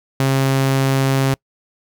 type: tone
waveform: sawtooth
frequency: 134.8 Hz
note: C#3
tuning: 48 cents flat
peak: -10 dBFS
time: 0.2-1.34 s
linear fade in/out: 2 ms
effects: noise-tail reverb RT60 0.1 s tail -26 dB re dry